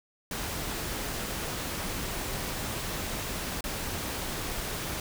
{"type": "noise with dropouts", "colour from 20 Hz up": "pink", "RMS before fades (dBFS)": -34, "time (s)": [0.31, 5], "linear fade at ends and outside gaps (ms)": 2, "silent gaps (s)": [3.608, 3.64], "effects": []}